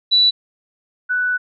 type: tone pair in turn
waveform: sine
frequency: 3951 / 1486.4 Hz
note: B7 / F#6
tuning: 0 / +7 cents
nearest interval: octave + perfect fourth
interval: 1693 cents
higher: first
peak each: -10 / -16 dBFS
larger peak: first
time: 0.11-0.31 / 1.09-1.38 s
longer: second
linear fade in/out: 20 ms
effects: none